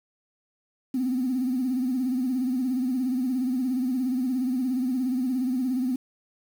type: tone with vibrato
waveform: sine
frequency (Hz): 254.7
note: C4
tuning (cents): -46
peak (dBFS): -22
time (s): 0.94-5.96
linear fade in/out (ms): 5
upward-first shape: sine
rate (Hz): 17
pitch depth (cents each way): 85
effects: tanh soft clip ceiling -19 dBFS + 8-bit